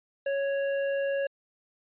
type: tone with tanh clipping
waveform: sine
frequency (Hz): 554.4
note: C#5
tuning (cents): 0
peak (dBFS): -28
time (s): 0.26-1.27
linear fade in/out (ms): 5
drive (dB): 14
effects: resampled to 8000 Hz